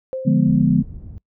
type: tone with exponential decay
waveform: sine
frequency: 523.3 Hz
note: C5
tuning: in tune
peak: -21 dBFS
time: 0.13-0.82 s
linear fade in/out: 0 ms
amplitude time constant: 150 ms
type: chord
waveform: sine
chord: D diminished seventh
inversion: none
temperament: equal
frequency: 146.83 / 174.61 / 207.7 / 246.9 Hz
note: D3 / F3 / Ab3 / Cb4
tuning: 0 / 0 / 0 / 0 cents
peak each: -18 dBFS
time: 0.25-0.83 s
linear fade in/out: 20 ms
type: low-pass noise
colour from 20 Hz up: pink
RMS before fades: -35 dBFS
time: 0.47-1.18 s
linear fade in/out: 0 ms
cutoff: 140 Hz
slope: 12 dB/octave
effects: noise-tail reverb RT60 0.1 s tail -24 dB re dry